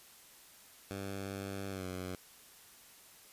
10% pulse tone with pitch glide, 98 to 91.97 Hz, G2 to F#2, 0 to -10 cents, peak -31 dBFS, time 0.91-2.15 s, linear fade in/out 0 ms, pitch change -110 cents, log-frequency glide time 1.7-1.85 s, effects white hiss -58 dBFS RMS until 3.32 s + resampled to 32000 Hz

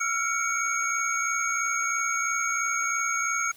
sine tone cluster, 1341 / 1404 / 2247 / 6520 Hz, E6 / F6 / C#7 / G#8, +29 / +9 / +23 / -33 cents, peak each -30 dBFS, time 0-3.52 s, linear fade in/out 10 ms, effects white hiss -53 dBFS RMS until 3.56 s

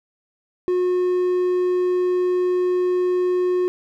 triangle tone, 361.9 Hz, F#4, 38 cents flat, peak -15 dBFS, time 0.68-3.68 s, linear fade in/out 0 ms, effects none

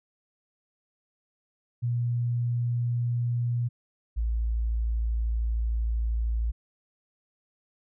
sine tone pair in turn, 120 / 56.48 Hz, B2 / A1, -49 / +46 cents, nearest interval octave + minor second, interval 1305 cents, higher first, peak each -24 dBFS, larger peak neither, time 1.82-3.69 / 4.16-6.52 s, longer second, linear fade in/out 20 ms, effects none

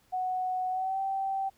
sine tone with pitch glide, 740 to 775.9 Hz, F#5 to G5, 0 to -18 cents, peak -28 dBFS, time 0.12-1.5 s, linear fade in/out 20 ms, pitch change +82 cents, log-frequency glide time 0.7-1 s, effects pink hiss -66 dBFS RMS until 1.57 s

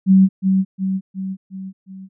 sine tone with echo, 190.7 Hz, G3, 47 cents flat, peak -7 dBFS, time 0.06-0.29 s, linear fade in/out 50 ms, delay 360 ms, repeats 5, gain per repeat -5 dB, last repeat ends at 2.09 s, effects none

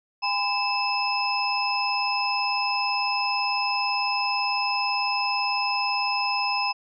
sine tone cluster, 810 / 1012 / 2626 / 5140 Hz, G#5 / B5 / E7 / E8, -43 / +42 / -7 / -45 cents, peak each -28 dBFS, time 0.22-6.73 s, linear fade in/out 20 ms, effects none

